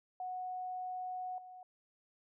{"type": "tone with level steps", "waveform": "sine", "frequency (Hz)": 736, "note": "F#5", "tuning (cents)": -9, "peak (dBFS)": [-38, -49], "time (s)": [0.2, 1.63], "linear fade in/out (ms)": 2, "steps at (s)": 1.38, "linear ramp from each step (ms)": 2, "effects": []}